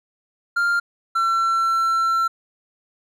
triangle tone pair in turn, 1396.9 / 1350.1 Hz, F6 / E6, 0 / +41 cents, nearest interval minor second, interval 59 cents, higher first, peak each -15 dBFS, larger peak neither, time 0.56-0.8 / 1.15-2.28 s, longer second, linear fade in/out 10 ms, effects none

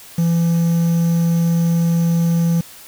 triangle tone with quantisation, 168.1 Hz, E3, 34 cents sharp, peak -11 dBFS, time 0.18-2.61 s, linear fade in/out 5 ms, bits 6, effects white hiss -40 dBFS RMS until 2.87 s

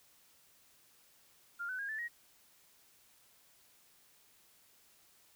sine tone with pitch steps, 1400 / 1509.2 / 1626.9 / 1753.7 / 1890.5 Hz, F6 / F#6 / G#6 / A6 / A#6, +4 / +34 / -36 / -6 / +24 cents, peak -37 dBFS, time 1.59-2.085 s, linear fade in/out 20 ms, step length 99 ms, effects white hiss -66 dBFS RMS until 5.35 s

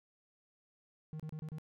triangle tone bursts, 155.56 Hz, D#3, in tune, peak -38 dBFS, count 5, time 1.13-1.584 s, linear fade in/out 0 ms, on 66 ms, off 31 ms, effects none

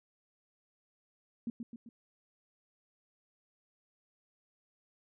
sine tone with echo, 233.1 Hz, A#3, in tune, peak -33 dBFS, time 1.47-1.5 s, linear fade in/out 2 ms, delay 130 ms, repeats 3, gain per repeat -5 dB, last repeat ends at 1.89 s, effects none

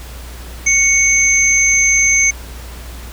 sine tone pair together, 2217 / 6271 Hz, C#7 / G8, 0 / 0 cents, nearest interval octave + tritone, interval 1800 cents, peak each -12 dBFS, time 0.66-2.31 s, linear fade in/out 10 ms, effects added 60 Hz sine -29 dBFS peak until 3.12 s + pink hiss -36 dBFS RMS until 3.12 s

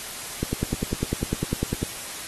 click train, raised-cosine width 3 ms, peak -10 dBFS, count 15, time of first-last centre 0.43-1.83 s, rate 10 Hz, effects white hiss -35 dBFS RMS until 2.27 s + AAC 32 kbps

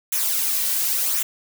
blue noise with flanger, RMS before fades -22 dBFS, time 0.12-1.23 s, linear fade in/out 5 ms, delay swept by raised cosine 0.21 to 2.41 ms, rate 0.91 Hz, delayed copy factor -0.6, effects none

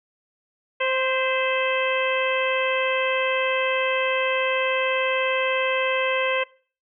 harmonic tone with a mistuned harmonic, 523.3 Hz, C5, in tune, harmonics 1 / 2 / 3 / 4 / 5 / 6, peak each -24 / -28 / -30 / -28 / -27 / -33 dBFS, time 0.8-6.44 s, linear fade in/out 10 ms, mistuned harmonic 4, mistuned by -36 cents, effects noise-tail reverb RT60 0.4 s tail -21 dB re dry

